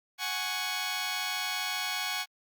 10% pulse chord, F# suspended second, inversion none, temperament just, 740 / 832.5 / 1110 Hz, F#5 / G#5 / C#6, 0 / +4 / +2 cents, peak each -28 dBFS, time 0.18-2.26 s, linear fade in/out 50 ms, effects Opus 48 kbps

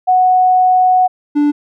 sine / triangle tone pair in turn, 738 / 292.9 Hz, F#5 / D4, -5 / -5 cents, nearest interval octave + major third, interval 1600 cents, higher first, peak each -7 dBFS, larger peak neither, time 0.07-1.08 / 1.35-1.52 s, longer first, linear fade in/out 20 ms, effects none

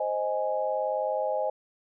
sine chord, Ab major, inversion first, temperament equal, 523.3 / 622.3 / 830.6 Hz, C5 / Eb5 / Ab5, 0 / 0 / 0 cents, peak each -30 / -29 / -31 dBFS, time 0-1.5 s, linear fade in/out 5 ms, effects none

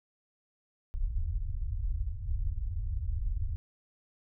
pink low-pass noise, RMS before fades -32 dBFS, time 0.94-3.56 s, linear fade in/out 0 ms, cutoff 100 Hz, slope 48 dB/octave, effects none

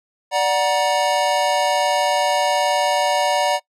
square chord, D augmented, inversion none, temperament equal with one note detuned, 587.3 / 740 / 945.9 Hz, D5 / F#5 / A#5, 0 / 0 / +25 cents, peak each -21 dBFS, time 0.31-3.6 s, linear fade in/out 50 ms, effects noise-tail reverb RT60 0.1 s tail -21 dB re dry + low-pass 9000 Hz 12 dB/octave

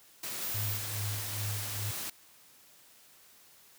white noise, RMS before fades -38 dBFS, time 0.23-2.1 s, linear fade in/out 5 ms
sine tone, 15190 Hz, A#9, 31 cents sharp, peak -35 dBFS, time 0.42-0.77 s, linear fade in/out 0 ms
sine tone with tremolo, 103.83 Hz, G#2, in tune, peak -32 dBFS, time 0.54-1.91 s, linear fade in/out 5 ms, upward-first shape sine, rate 2.4 Hz, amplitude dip 70%
effects white hiss -59 dBFS RMS until 3.78 s + high-pass 60 Hz 12 dB/octave

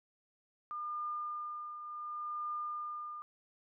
sine tone with tremolo, 1207 Hz, D6, 47 cents sharp, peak -35 dBFS, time 0.71-3.22 s, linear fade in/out 0 ms, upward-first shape triangle, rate 0.69 Hz, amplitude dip 60%, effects none

